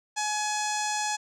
sawtooth tone with low-pass filter, 845 Hz, G#5, 30 cents sharp, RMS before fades -29 dBFS, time 0.16-1.17 s, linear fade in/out 20 ms, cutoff 7000 Hz, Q 3.8, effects none

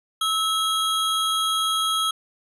square tone pair together, 1300 / 3278 Hz, E6 / G#7, -24 / -23 cents, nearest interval octave + major third, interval 1601 cents, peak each -24 dBFS, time 0.21-2.11 s, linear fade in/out 5 ms, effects resampled to 32000 Hz

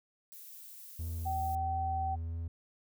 violet noise, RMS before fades -50 dBFS, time 0.32-1.55 s, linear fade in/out 0 ms
triangle tone with vibrato, 82.41 Hz, E2, in tune, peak -33 dBFS, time 0.99-2.48 s, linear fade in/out 5 ms, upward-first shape triangle, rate 1.6 Hz, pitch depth 24 cents each way
sine tone, 767 Hz, G5, 38 cents flat, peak -32 dBFS, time 1.25-2.16 s, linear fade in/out 20 ms
effects none

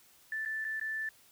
sine tone with dropouts, 1760 Hz, A6, in tune, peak -33 dBFS, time 0.32-1.09 s, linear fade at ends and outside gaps 2 ms, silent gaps 0.451-0.458 / 0.644-0.649 / 0.798-0.812 s, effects white hiss -62 dBFS RMS until 1.31 s

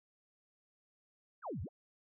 sine exponential two-way sweep, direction down then up, 1700 to 73.42 to 858 Hz, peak -38 dBFS, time 1.42-1.69 s, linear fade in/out 50 ms, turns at 1.62 s, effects none

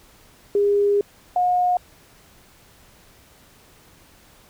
sine tone pair in turn, 406.4 / 720.2 Hz, G#4 / F#5, -38 / -47 cents, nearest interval minor seventh, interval 991 cents, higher second, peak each -15 / -16 dBFS, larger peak first, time 0.55-1.01 / 1.36-1.77 s, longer first, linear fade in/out 2 ms, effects pink hiss -52 dBFS RMS until 4.49 s

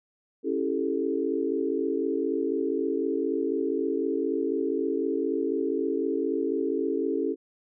sine chord, A dominant seventh, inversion first, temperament just, 275 / 330 / 396 / 440 Hz, C#4 / E4 / G4 / A4, -14 / +2 / +18 / 0 cents, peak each -30 dBFS, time 0.43-7.36 s, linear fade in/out 50 ms, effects none

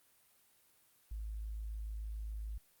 sine tone, 53.5 Hz, A1, 48 cents flat, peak -39 dBFS, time 1.11-2.58 s, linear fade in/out 5 ms, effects white hiss -69 dBFS RMS until 2.8 s + Opus 32 kbps

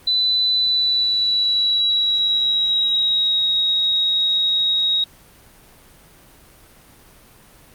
sine tone with pitch glide, 3996 to 3785 Hz, B7 to A#7, +20 to +26 cents, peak -15 dBFS, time 0.07-5.04 s, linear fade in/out 5 ms, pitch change -94 cents, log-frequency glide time 0.56-3.44 s, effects pink hiss -48 dBFS RMS until 7.74 s + Opus 32 kbps

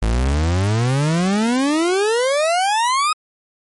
40% pulse exponential sweep, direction up, 52.3 to 1275 Hz, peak -14 dBFS, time 0.02-3.13 s, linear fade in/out 5 ms, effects MP3 48 kbps

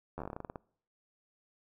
slowing click train, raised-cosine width 1 ms, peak -26 dBFS, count 14, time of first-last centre 0.18-0.558 s, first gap 11 ms, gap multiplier 1.15, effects noise-tail reverb RT60 0.6 s tail -24 dB re dry

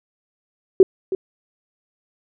sine tone with echo, 379.1 Hz, F#4, 42 cents sharp, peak -5 dBFS, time 0.8-0.83 s, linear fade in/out 2 ms, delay 320 ms, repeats 1, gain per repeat -14 dB, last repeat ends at 1.15 s, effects none

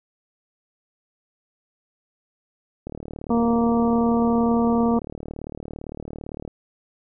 click train, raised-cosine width 2 ms, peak -20 dBFS, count 137, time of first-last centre 2.87-6.477 s, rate 37.7 Hz
harmonic tone, 233.1 Hz, A#3, in tune, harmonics 1 / 2 / 3 / 4 / 5, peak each -18 / -24 / -28 / -30 / -32 dBFS, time 3.3-4.99 s, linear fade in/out 5 ms
effects none

